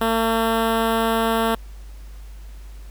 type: tone with notch filter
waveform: 10% pulse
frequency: 226.1 Hz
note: A3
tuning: 47 cents sharp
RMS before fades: -20 dBFS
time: 0.01-1.55 s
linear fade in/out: 5 ms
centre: 6200 Hz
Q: 0.85
effects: added 50 Hz sine -35 dBFS peak until 2.9 s + pink hiss -52 dBFS RMS until 2.9 s